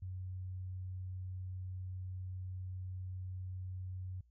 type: tone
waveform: sine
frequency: 92.5 Hz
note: F#2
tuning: in tune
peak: -40 dBFS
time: 0.02-4.21 s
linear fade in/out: 5 ms
effects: added 60 Hz sine -65 dBFS peak until 4.3 s